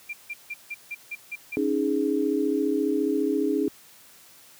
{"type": "tone bursts", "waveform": "sine", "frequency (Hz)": 2379, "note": "D7", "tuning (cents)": 22, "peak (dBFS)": -30, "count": 8, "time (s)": [0.09, 1.562], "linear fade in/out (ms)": 10, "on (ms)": 44, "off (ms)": 160}
{"type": "chord", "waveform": "sine", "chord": "C# suspended second", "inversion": "none", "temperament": "just", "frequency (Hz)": [277.2, 311.8, 415.8], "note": ["C#4", "D#4", "G#4"], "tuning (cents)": [0, 4, 2], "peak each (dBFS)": -26, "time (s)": [1.57, 3.68], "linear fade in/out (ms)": 0}
{"effects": ["white hiss -52 dBFS RMS until 4.59 s", "high-pass 80 Hz 12 dB/octave"]}